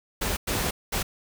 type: noise bursts at uneven times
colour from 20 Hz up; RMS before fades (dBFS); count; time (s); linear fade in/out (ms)
pink; -27; 3; 0.21-0.37 / 0.47-0.71 / 0.92-1.03; 10
effects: none